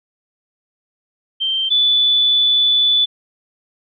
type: tone pair in turn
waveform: sine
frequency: 3136 / 3476 Hz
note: G7 / A7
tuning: 0 / -22 cents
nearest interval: major second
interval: 178 cents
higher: second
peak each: -16 / -11 dBFS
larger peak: second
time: 1.4-1.7 / 1.7-3.06 s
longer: second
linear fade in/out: 20 ms
effects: none